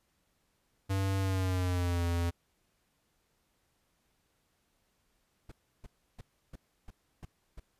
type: tone with pitch glide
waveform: square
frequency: 96.8 to 85.74 Hz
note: G2 to F2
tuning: -21 to -31 cents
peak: -29 dBFS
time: 0.89-2.31 s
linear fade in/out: 20 ms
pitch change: -210 cents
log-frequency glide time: 1.19-2.05 s
type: noise bursts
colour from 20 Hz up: brown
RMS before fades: -44 dBFS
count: 7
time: 5.49-7.599 s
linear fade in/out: 5 ms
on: 27 ms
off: 320 ms
effects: pink hiss -75 dBFS RMS until 7.79 s + resampled to 32000 Hz